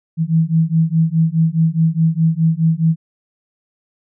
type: beating tone pair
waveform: sine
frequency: 160 / 164.8 Hz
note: D#3 / E3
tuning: +49 / 0 cents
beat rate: 4.8 Hz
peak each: -15 dBFS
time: 0.17-2.96 s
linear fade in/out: 50 ms
effects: none